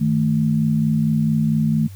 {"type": "tone pair together", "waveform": "sine", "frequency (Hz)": [155.56, 220], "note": ["D#3", "A3"], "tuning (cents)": [0, 0], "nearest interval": "tritone", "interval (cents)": 600, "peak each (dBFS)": -18, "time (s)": [0, 1.88], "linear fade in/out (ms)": 20, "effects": ["added 97 Hz sine -34 dBFS peak until 1.95 s", "white hiss -50 dBFS RMS until 1.95 s"]}